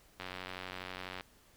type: click train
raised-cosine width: 0.3 ms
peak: -25 dBFS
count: 94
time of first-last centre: 0.2-1.209 s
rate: 92.2 Hz
effects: pink hiss -64 dBFS RMS until 1.56 s